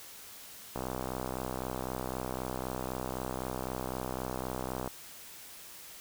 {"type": "click train", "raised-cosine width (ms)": 1, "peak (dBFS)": -21, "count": 264, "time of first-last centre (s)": [0.76, 4.876], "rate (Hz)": 63.9, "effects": ["white hiss -49 dBFS RMS until 6 s"]}